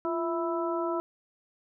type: harmonic tone with a mistuned harmonic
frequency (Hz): 329.6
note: E4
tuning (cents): 0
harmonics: 1 / 2 / 3 / 4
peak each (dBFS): -30 / -33 / -35 / -36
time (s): 0.05-1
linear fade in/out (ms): 0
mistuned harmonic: 1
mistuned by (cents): +75
effects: none